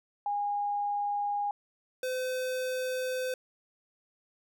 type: tone pair in turn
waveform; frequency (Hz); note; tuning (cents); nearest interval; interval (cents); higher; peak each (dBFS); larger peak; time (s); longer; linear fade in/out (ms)
sine / square; 818 / 511; G#5 / C5; -26 / -41; minor sixth; 815; first; -28 / -31; first; 0.26-1.51 / 2.03-3.34; second; 2
effects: none